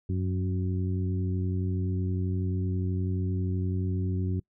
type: harmonic tone with a mistuned harmonic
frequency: 92.3 Hz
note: F#2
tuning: 4 cents flat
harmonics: 1 / 2 / 3 / 4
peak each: -27 / -33 / -37 / -39 dBFS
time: 0.09-4.4 s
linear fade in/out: 5 ms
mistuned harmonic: 1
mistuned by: +26 cents
effects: noise-tail reverb RT60 0.1 s tail -25 dB re dry